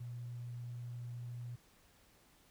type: tone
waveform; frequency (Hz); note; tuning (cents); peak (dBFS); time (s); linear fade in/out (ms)
triangle; 120.7; B2; -39; -38; 0-1.56; 10
effects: tanh soft clip ceiling -40 dBFS + pink hiss -67 dBFS RMS until 2.5 s

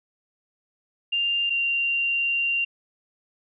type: tone pair in turn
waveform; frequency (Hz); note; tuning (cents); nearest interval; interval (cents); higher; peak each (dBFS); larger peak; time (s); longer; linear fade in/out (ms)
sine; 2794 / 2771; F7 / F7; 0 / -14; unison; 14; first; -21 / -21; neither; 1.12-1.5 / 1.5-2.65; second; 10
effects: none

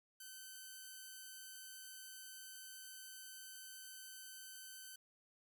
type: tone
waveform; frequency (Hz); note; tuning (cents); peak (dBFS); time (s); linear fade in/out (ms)
5% pulse; 1531; G6; -41; -40; 0.2-4.96; 5
effects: none

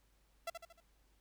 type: tone with echo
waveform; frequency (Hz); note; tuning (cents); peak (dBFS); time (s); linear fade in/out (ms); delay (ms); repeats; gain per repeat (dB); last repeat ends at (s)
sawtooth; 672; E5; +33; -34; 0.47-0.5; 5; 76; 4; -6; 0.804
effects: added 50 Hz sine -70 dBFS peak until 1.2 s + pink hiss -75 dBFS RMS until 1.2 s

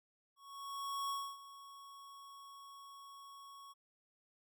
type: tone with ADSR envelope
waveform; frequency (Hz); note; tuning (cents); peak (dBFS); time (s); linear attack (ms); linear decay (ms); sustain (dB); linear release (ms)
square; 1108.7; C#6; 0; -37; 0.36-3.74; 740; 270; -16; 27
effects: none

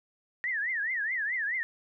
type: tone with vibrato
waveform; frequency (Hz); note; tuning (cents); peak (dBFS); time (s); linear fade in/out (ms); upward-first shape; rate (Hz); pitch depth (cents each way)
sine; 1850; A#6; -14; -28; 0.44-1.63; 0; triangle; 4.7; 250
effects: none

